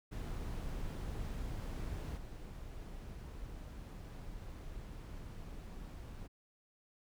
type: noise with level steps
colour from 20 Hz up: brown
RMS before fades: -41 / -47 dBFS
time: 0.11-6.28 s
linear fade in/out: 20 ms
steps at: 2.16 s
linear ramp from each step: 20 ms
effects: none